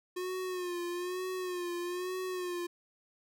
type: tone with vibrato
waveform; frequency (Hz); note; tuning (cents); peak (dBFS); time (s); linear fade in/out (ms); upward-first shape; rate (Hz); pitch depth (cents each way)
square; 360; F#4; -47; -35; 0.16-2.67; 10; sine; 1.1; 56
effects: none